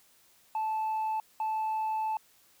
sine tone bursts at uneven times, 874 Hz, A5, 12 cents flat, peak -26 dBFS, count 2, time 0.55-1.2 / 1.4-2.17 s, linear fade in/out 2 ms, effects tanh soft clip ceiling -27 dBFS + white hiss -63 dBFS RMS until 2.6 s

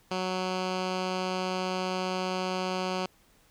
10% pulse tone with low-pass filter, 185 Hz, F#3, in tune, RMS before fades -31 dBFS, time 0.11-3.06 s, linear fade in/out 2 ms, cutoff 4800 Hz, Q 1.4, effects pink hiss -63 dBFS RMS until 3.5 s

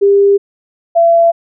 sine tone pair in turn, 399.9 / 674.4 Hz, G4 / E5, +35 / +39 cents, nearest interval major sixth, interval 904 cents, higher second, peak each -5 dBFS, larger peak neither, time 0.01-0.38 / 0.95-1.32 s, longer neither, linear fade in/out 20 ms, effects none

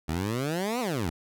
15% pulse exponential two-way sweep, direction up then down, 75.1 to 260 to 75.1 Hz, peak -21 dBFS, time 0.08-1.1 s, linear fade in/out 10 ms, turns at 0.8 s, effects none

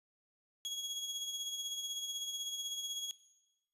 30% pulse tone with tremolo, 3322 Hz, G#7, in tune, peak -33 dBFS, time 0.65-3.11 s, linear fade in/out 0 ms, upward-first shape sine, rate 16 Hz, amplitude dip 50%, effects noise-tail reverb RT60 1.0 s tail -17 dB re dry + resampled to 32000 Hz

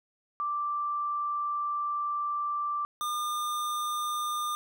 sine / square tone pair in turn, 1174.7 / 1207 Hz, D6 / D6, 0 / +47 cents, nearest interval unison, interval 47 cents, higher second, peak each -28 / -30 dBFS, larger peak first, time 0.4-2.85 / 3.01-4.55 s, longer first, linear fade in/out 0 ms, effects none

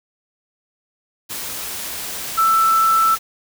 sine tone in noise, 1326 Hz, E6, 10 cents sharp, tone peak -12 dBFS, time 2.37-3.16 s, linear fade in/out 20 ms, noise white, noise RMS -28 dBFS, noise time 1.29-3.19 s, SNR +13 dB, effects none

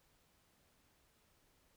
silence, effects pink hiss -73 dBFS RMS until 1.76 s

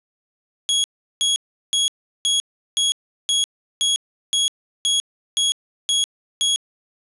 sawtooth tone bursts, 3326 Hz, G#7, 2 cents sharp, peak -13 dBFS, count 12, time 0.69-6.56 s, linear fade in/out 0 ms, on 150 ms, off 370 ms, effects resampled to 24000 Hz + 8-bit

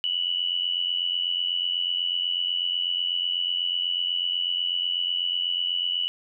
sine tone with amplitude modulation, 2953 Hz, F#7, 4 cents flat, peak -20 dBFS, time 0.04-6.08 s, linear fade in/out 0 ms, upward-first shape sine, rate 88.1 Hz, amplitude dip 75%, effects none

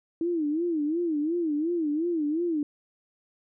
sine tone with vibrato, 320 Hz, D#4, 49 cents sharp, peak -24 dBFS, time 0.21-2.63 s, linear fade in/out 2 ms, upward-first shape sine, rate 2.8 Hz, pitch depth 160 cents each way, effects none

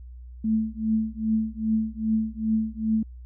sine tone with tremolo, 220 Hz, A3, in tune, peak -18 dBFS, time 0.44-3.03 s, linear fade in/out 5 ms, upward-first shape triangle, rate 2.5 Hz, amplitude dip 100%, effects added 61 Hz sine -39 dBFS peak until 3.25 s

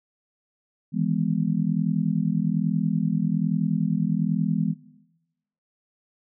sine chord, E major seventh, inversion third, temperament just, 154.51 / 164.81 / 206 / 247.2 Hz, D#3 / E3 / G#3 / B3, -12 / 0 / -14 / +2 cents, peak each -31 / -25 / -25 / -28 dBFS, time 0.92-4.75 s, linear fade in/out 50 ms, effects noise-tail reverb RT60 0.9 s tail -17 dB re dry

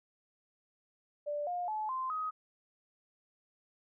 sine tone with pitch steps, 587.3 / 710.6 / 859.9 / 1040.4 / 1258.9 Hz, D5 / F5 / A5 / C6 / D#6, 0 / +30 / -40 / -10 / +20 cents, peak -33 dBFS, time 1.26-2.31 s, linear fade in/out 20 ms, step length 210 ms, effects none

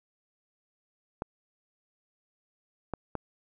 clicks, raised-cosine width 1 ms, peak -18 dBFS, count 3, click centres 1.221 / 2.937 / 3.153 s, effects none

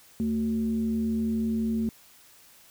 sine tone with frequency modulation, 224 Hz, A3, 31 cents sharp, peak -24 dBFS, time 0.2-1.89 s, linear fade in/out 0 ms, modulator 149 Hz, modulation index 0.4, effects white hiss -55 dBFS RMS until 2.7 s

